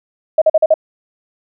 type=tone bursts; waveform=sine; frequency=630 Hz; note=D#5; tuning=21 cents sharp; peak=-6 dBFS; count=5; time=0.38-0.741 s; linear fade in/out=5 ms; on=37 ms; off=44 ms; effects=none